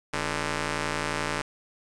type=ring-modulated tone; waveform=5% pulse; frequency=151.4 Hz; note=D#3; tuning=47 cents flat; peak=-13 dBFS; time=0.13-1.42 s; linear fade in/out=5 ms; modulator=727 Hz; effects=resampled to 22050 Hz + 9-bit